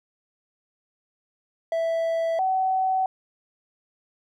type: tone pair in turn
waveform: triangle / sine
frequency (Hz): 659.3 / 756.2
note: E5 / F#5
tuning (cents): 0 / +38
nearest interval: major second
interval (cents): 238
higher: second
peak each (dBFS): -20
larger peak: neither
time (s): 1.72-2.39 / 2.39-3.06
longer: neither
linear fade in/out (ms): 2
effects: none